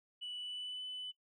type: tone with pitch glide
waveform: sine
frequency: 2960 to 3001 Hz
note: F#7 to F#7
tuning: 0 to +24 cents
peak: -39 dBFS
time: 0.21-1.12 s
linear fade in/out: 20 ms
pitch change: +24 cents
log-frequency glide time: 0.37-0.84 s
effects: noise-tail reverb RT60 0.1 s tail -19 dB re dry + tanh soft clip ceiling -38 dBFS